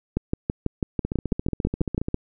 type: two click trains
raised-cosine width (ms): 3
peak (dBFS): -9 / -13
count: 13 / 16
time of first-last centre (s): 0.17-2.144 / 1.05-2.084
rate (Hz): 6.08 / 14.5
effects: none